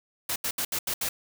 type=noise bursts at uneven times; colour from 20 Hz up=white; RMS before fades=-29 dBFS; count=6; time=0.29-0.36 / 0.44-0.51 / 0.58-0.65 / 0.72-0.79 / 0.87-0.94 / 1.01-1.09 s; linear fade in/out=5 ms; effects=none